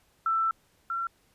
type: tone pair in turn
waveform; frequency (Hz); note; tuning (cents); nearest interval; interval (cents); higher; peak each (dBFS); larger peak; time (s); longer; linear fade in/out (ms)
sine; 1331 / 1359.8; E6 / F6; +16 / -47; unison; 37; second; -23 / -28; first; 0.26-0.51 / 0.9-1.07; first; 2
effects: pink hiss -66 dBFS RMS until 1.34 s + resampled to 32000 Hz